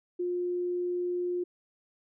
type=tone; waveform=sine; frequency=355.3 Hz; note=F4; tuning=30 cents sharp; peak=-28 dBFS; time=0.19-1.44 s; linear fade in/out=10 ms; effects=none